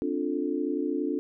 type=chord; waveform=sine; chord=D minor seventh; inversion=third; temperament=equal with one note detuned; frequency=261.6 / 293.7 / 350.8 / 440 Hz; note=C4 / D4 / F4 / A4; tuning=0 / 0 / +8 / 0 cents; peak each=-33 / -29 / -32 / -34 dBFS; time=0.02-1.19 s; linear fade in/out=0 ms; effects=none